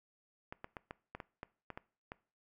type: clicks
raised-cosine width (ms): 0.5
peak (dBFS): -28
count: 10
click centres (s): 0.525 / 0.644 / 0.768 / 0.909 / 1.15 / 1.202 / 1.431 / 1.703 / 1.775 / 2.119
effects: noise-tail reverb RT60 0.4 s tail -21 dB re dry